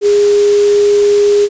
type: tone in noise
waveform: sine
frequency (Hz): 410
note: G#4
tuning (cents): -22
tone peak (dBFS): -6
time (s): 0.01-1.49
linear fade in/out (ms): 50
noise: white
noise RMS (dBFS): -24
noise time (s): 0.01-1.49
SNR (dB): +15
effects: resampled to 16000 Hz